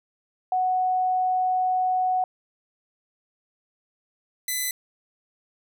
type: tone pair in turn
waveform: sine / 5% pulse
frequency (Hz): 740 / 2008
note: F#5 / B6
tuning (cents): 0 / +28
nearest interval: octave + perfect fourth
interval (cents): 1728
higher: second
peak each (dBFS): -20 / -15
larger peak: second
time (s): 0.52-2.24 / 4.48-4.71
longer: first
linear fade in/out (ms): 2
effects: none